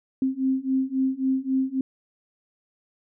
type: beating tone pair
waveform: sine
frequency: 262 / 265.7 Hz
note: C4 / C4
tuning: +2 / +27 cents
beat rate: 3.7 Hz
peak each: -25 / -24 dBFS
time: 0.22-1.81 s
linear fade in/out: 2 ms
effects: none